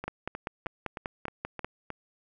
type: two click trains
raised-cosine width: 0.5 ms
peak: -17 / -21 dBFS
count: 9 / 7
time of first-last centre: 0.08-1.646 / 0.04-1.903 s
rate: 5.11 / 3.22 Hz
effects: none